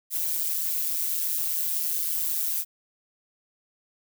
violet noise with amplitude modulation, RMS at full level -24 dBFS, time 0.1-2.65 s, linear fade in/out 50 ms, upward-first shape sine, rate 162 Hz, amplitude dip 75%, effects none

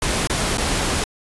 pink noise with dropouts, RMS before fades -21 dBFS, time 0.02-1.04 s, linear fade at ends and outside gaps 2 ms, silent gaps 0.273-0.298 / 0.573-0.581 s, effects resampled to 24000 Hz

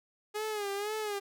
sawtooth tone with vibrato, 415.3 Hz, G#4, in tune, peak -29 dBFS, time 0.34-1.2 s, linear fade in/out 20 ms, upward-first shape sine, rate 2 Hz, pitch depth 80 cents each way, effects none

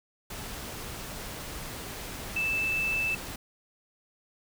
sine tone in noise, 2637 Hz, E7, in tune, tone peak -26 dBFS, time 2.36-3.15 s, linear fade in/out 5 ms, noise pink, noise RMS -39 dBFS, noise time 0.3-3.36 s, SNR +10 dB, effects none

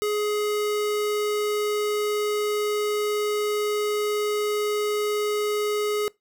square tone, 419 Hz, G#4, 15 cents sharp, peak -23 dBFS, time 0.02-6.08 s, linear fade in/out 0 ms, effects noise-tail reverb RT60 0.2 s tail -23 dB re dry

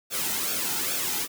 white noise with flanger, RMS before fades -28 dBFS, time 0.1-1.28 s, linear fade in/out 50 ms, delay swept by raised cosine 0.99 to 1.82 ms, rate 2.4 Hz, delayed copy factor -0.65, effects none

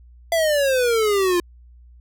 square exponential sweep, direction down, 678 to 344.4 Hz, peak -17 dBFS, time 0.32-1.4 s, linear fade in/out 2 ms, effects added 60 Hz sine -44 dBFS peak until 2 s

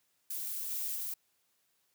violet noise with level steps, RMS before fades -38 / -36 / -38 dBFS, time 0.3-1.14 s, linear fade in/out 5 ms, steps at 0.7 / 0.95 s, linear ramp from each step 10 ms, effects white hiss -75 dBFS RMS until 1.94 s + high-pass 60 Hz 12 dB/octave

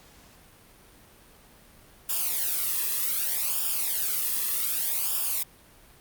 blue noise with flanger, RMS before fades -27 dBFS, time 2.09-5.43 s, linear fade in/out 5 ms, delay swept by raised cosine 0.48 to 1.36 ms, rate 0.65 Hz, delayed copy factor -0.85, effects pink hiss -54 dBFS RMS until 6 s + Opus 48 kbps

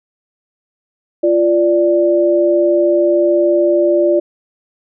sine tone pair together, 346.1 / 587.3 Hz, F4 / D5, -16 / 0 cents, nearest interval major sixth, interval 916 cents, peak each -12 dBFS, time 1.23-4.2 s, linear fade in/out 10 ms, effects none

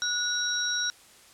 sine tone cluster, 1460 / 3907 / 5610 Hz, F#6 / B7 / F8, -24 / -19 / +7 cents, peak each -30 dBFS, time 0.02-0.9 s, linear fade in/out 0 ms, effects white hiss -54 dBFS RMS until 1.33 s + low-pass 10000 Hz 12 dB/octave

